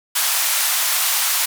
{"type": "band-pass noise", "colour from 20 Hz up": "white", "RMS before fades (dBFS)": -19, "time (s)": [0.15, 1.46], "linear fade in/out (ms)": 10, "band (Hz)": [740, 16000], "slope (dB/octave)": 24, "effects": []}